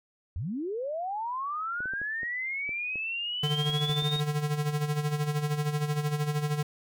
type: linear sweep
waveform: sine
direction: up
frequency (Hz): 67.8 to 3757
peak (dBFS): -30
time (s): 0.36-4.2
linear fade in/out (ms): 0
type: clicks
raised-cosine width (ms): 2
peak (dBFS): -31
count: 11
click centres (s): 1.805 / 1.857 / 1.936 / 2.016 / 2.232 / 2.692 / 2.957 / 3.698 / 3.897 / 4.023 / 4.162
type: tone with tremolo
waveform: square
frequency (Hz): 148.8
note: D3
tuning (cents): +23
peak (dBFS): -25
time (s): 3.43-6.63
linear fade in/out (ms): 5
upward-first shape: sine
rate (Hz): 13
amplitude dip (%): 65
effects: none